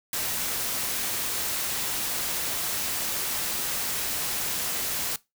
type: noise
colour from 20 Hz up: white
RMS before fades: -29 dBFS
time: 0.13-5.16 s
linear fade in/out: 2 ms
effects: noise-tail reverb RT60 0.2 s tail -20 dB re dry